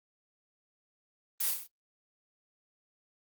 blue noise with echo, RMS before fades -31 dBFS, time 1.4-1.51 s, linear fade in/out 5 ms, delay 32 ms, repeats 5, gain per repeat -4 dB, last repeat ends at 1.67 s, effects noise-tail reverb RT60 0.1 s tail -21 dB re dry + Opus 24 kbps

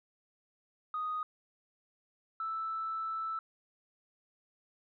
sine tone pair in turn, 1244.5 / 1318.5 Hz, D#6 / E6, 0 / 0 cents, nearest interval minor second, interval 100 cents, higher second, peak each -32 / -33 dBFS, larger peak first, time 0.94-1.23 / 2.4-3.39 s, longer second, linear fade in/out 2 ms, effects tanh soft clip ceiling -28 dBFS

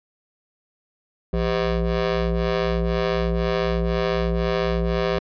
20% pulse ring-modulated tone, 114 Hz, A#2, 38 cents flat, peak -12 dBFS, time 1.33-5.19 s, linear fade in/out 5 ms, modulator 284 Hz, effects resampled to 11025 Hz

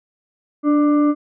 sine tone with frequency modulation, 293.7 Hz, D4, in tune, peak -12 dBFS, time 0.63-1.15 s, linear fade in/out 50 ms, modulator 890 Hz, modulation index 0.47, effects none

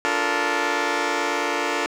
10% pulse chord, Bb major seventh, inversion first, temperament just, 291.4 / 349.6 / 437 / 466.2 Hz, D4 / F4 / A4 / Bb4, -13 / +2 / -12 / 0 cents, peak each -19 dBFS, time 0.05-1.86 s, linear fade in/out 0 ms, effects low-pass 6000 Hz 12 dB/octave + 8-bit

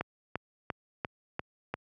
click train, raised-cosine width 0.5 ms, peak -17 dBFS, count 6, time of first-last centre 0.01-1.74 s, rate 2.89 Hz, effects high-pass 80 Hz 12 dB/octave

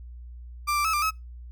35% pulse tone with pitch steps, 1182 / 1175 / 1296 / 1189 / 1286 Hz, D6 / D6 / E6 / D6 / E6, +11 / +1 / -30 / +21 / -43 cents, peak -21 dBFS, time 0.67-1.11 s, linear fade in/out 20 ms, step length 88 ms, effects noise-tail reverb RT60 0.2 s tail -24 dB re dry + added 60 Hz sine -39 dBFS peak until 1.51 s

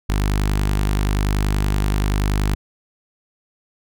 sawtooth tone with notch filter, 50.5 Hz, G#1, 48 cents flat, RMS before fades -19 dBFS, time 0.09-2.55 s, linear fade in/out 5 ms, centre 540 Hz, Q 1.8, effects none

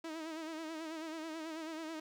sawtooth tone with vibrato, 319.6 Hz, D#4, 47 cents sharp, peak -37 dBFS, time 0.04-2 s, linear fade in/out 5 ms, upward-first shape sine, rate 9.2 Hz, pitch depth 61 cents each way, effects low-pass 7000 Hz 12 dB/octave + 11-bit

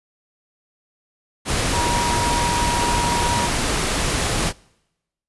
sine tone in noise, 954 Hz, A#5, 40 cents sharp, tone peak -21 dBFS, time 1.71-3.5 s, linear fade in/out 50 ms, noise pink, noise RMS -21 dBFS, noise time 1.45-4.53 s, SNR -3 dB, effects noise-tail reverb RT60 0.9 s tail -25 dB re dry + resampled to 24000 Hz

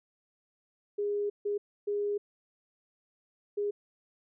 sine tone bursts at uneven times, 410.3 Hz, G#4, 21 cents flat, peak -28 dBFS, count 4, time 0.98-1.3 / 1.45-1.58 / 1.87-2.18 / 3.57-3.71 s, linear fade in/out 10 ms, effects none

